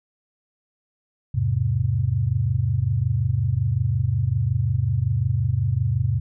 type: chord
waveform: sine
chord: E augmented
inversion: none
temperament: equal with one note detuned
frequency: 82.41 / 103.83 / 129.31 Hz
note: E2 / G#2 / B#2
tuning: 0 / 0 / -20 cents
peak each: -27 / -22 / -22 dBFS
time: 1.34-6.2 s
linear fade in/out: 10 ms
effects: none